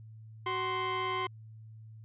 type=tone pair together; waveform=sawtooth; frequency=374 / 1046.5 Hz; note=F#4 / C6; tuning=+19 / 0 cents; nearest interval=octave + tritone; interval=1781 cents; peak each=-32 / -28 dBFS; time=0.46-1.27 s; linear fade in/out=5 ms; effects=added 110 Hz sine -47 dBFS peak until 2.04 s + resampled to 8000 Hz